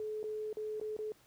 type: tone with dropouts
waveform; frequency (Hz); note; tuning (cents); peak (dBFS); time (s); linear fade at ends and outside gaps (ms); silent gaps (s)
sine; 429.2; A4; -43; -36; 0-1.12; 1; 0.23-0.24 / 0.529-0.57 / 0.799-0.813 / 0.966-0.989
effects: pink hiss -65 dBFS RMS until 1.26 s + high-pass 60 Hz 12 dB/octave